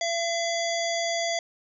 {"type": "harmonic tone", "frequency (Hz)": 677, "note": "E5", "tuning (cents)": 46, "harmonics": [1, 3, 5, 7, 9, 10], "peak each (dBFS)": [-27, -32, -34, -35, -37, -37], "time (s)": [0.01, 1.39], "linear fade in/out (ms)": 2, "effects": []}